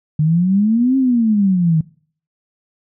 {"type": "exponential two-way sweep", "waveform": "sine", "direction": "up then down", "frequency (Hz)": [149.1, 270, 154.6], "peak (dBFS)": -11, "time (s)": [0.19, 1.81], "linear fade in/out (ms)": 5, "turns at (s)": 0.97, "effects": ["noise-tail reverb RT60 0.5 s tail -21 dB re dry"]}